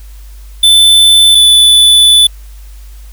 square tone pair in turn, 3520 / 3482 Hz, A7 / A7, 0 / -19 cents, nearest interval unison, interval 19 cents, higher first, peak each -3 dBFS, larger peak neither, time 0.63-1.35 / 1.35-2.27 s, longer second, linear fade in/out 5 ms, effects added 50 Hz sine -28 dBFS peak until 3.12 s + white hiss -44 dBFS RMS until 3.12 s

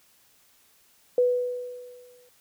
sine tone with exponential decay, 493.9 Hz, B4, in tune, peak -16 dBFS, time 1.18-2.29 s, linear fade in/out 2 ms, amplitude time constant 240 ms, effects white hiss -61 dBFS RMS until 2.4 s

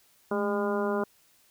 harmonic tone with a mistuned harmonic, 202.9 Hz, G#3, 40 cents flat, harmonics 1 / 2 / 3 / 4 / 5 / 6 / 7, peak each -31 / -29 / -33 / -38 / -36 / -39 / -38 dBFS, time 0.31-1.04 s, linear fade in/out 5 ms, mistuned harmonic 1, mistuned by +73 cents, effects white hiss -63 dBFS RMS until 1.5 s

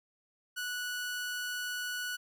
sawtooth tone, 1474 Hz, F#6, 7 cents flat, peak -31 dBFS, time 0.56-2.17 s, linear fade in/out 20 ms, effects none

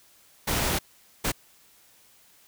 pink noise bursts at uneven times, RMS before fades -26 dBFS, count 2, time 0.47-0.79 / 1.24-1.32 s, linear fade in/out 10 ms, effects white hiss -58 dBFS RMS until 2.47 s

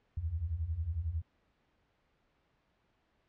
sine beating tone pair, 74.3 / 85.3 Hz, D2 / F2, +21 / -40 cents, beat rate 11 Hz, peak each -38 / -34 dBFS, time 0.17-1.22 s, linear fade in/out 5 ms, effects pink hiss -74 dBFS RMS until 3.28 s + low-pass 3000 Hz 12 dB/octave

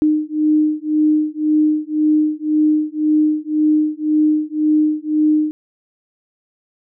sine beating tone pair, 304.9 / 306.8 Hz, D#4 / D#4, -35 / -24 cents, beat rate 1.9 Hz, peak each -16 dBFS, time 0.02-5.51 s, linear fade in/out 0 ms, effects none

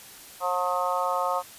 harmonic tone, 179.9 Hz, F#3, 48 cents flat, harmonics 3 / 4 / 5 / 6 / 7, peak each -30 / -30 / -30 / -30 / -30 dBFS, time 0.4-1.43 s, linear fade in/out 50 ms, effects white hiss -46 dBFS RMS until 1.58 s + resampled to 32000 Hz

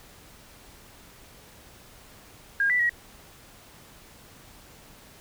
sine tone with pitch steps, 1620 / 1973 / 1909 Hz, G#6 / B6 / A#6, -43 / -2 / +41 cents, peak -20 dBFS, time 2.6-2.894 s, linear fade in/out 2 ms, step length 98 ms, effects pink hiss -51 dBFS RMS until 5.2 s

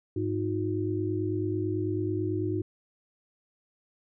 sine tone cluster, 103 / 313.5 / 362.6 Hz, G#2 / D#4 / F#4, -14 / +13 / -35 cents, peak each -31 dBFS, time 0.16-2.62 s, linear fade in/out 5 ms, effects none

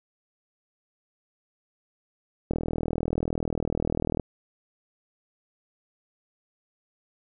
click train, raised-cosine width 2 ms, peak -13 dBFS, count 69, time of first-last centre 2.51-4.197 s, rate 40.3 Hz, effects none

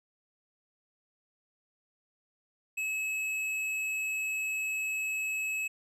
triangle tone with hard clipping, 2580 Hz, E7, 38 cents flat, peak -32 dBFS, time 2.77-5.68 s, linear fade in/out 10 ms, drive 12 dB, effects none

